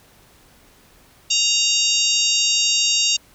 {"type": "harmonic tone with a mistuned harmonic", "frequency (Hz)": 932.3, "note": "A#5", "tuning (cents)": 0, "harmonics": [3, 4, 5, 6, 7, 8], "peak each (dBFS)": [-21, -22, -23, -24, -24, -25], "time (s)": [1.3, 3.17], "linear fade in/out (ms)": 10, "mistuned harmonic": 8, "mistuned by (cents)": -22, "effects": ["pink hiss -52 dBFS RMS until 3.34 s"]}